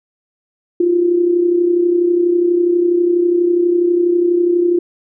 sine tone with amplitude modulation, 349.2 Hz, F4, in tune, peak -8 dBFS, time 0.8-4.79 s, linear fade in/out 5 ms, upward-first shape sine, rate 32.2 Hz, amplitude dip 55%, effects none

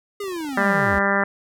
square linear sweep, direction down, 415.3 to 62.6 Hz, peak -27 dBFS, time 0.2-0.99 s, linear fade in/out 5 ms
click train, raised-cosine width 1 ms, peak -33 dBFS, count 12, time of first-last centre 0.24-0.696 s, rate 24.1 Hz
harmonic tone, 198.5 Hz, G3, 22 cents sharp, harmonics 1 / 2 / 3 / 4 / 5 / 6 / 7 / 8 / 9 / 10, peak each -25 / -28 / -25 / -28 / -28 / -27 / -26 / -26 / -24 / -30 dBFS, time 0.57-1.24 s, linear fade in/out 5 ms
effects none

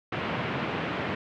pink band-pass noise, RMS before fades -31 dBFS, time 0.12-1.15 s, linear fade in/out 5 ms, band 110 to 2900 Hz, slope 24 dB/octave, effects none

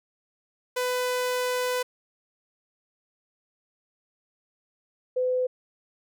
sawtooth / sine tone pair in turn, 499.7 / 506.1 Hz, B4 / B4, +20 / +42 cents, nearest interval unison, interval 22 cents, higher second, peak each -21 / -22 dBFS, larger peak first, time 0.76-1.83 / 5.16-5.47 s, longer first, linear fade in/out 10 ms, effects none

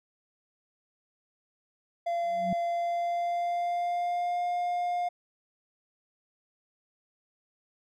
triangle tone with pitch glide, 686 to 707.7 Hz, F5 to F5, -31 to +23 cents, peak -25 dBFS, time 2.06-5.09 s, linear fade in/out 10 ms, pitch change +54 cents, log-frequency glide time 2.55-4.46 s
sine tone with exponential growth, 185.7 Hz, F#3, 7 cents sharp, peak -26 dBFS, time 2.23-2.53 s, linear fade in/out 2 ms, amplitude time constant 65 ms
effects none

